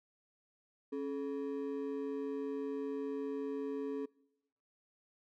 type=ring-modulated tone; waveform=triangle; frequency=352.6 Hz; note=F4; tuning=17 cents sharp; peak=-31 dBFS; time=0.92-4.06 s; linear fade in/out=10 ms; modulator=77.4 Hz; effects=noise-tail reverb RT60 0.9 s tail -24 dB re dry